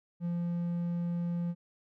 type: tone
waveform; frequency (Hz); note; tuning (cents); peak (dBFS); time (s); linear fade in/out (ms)
triangle; 172.6; F3; -20; -28; 0.2-1.55; 50
effects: none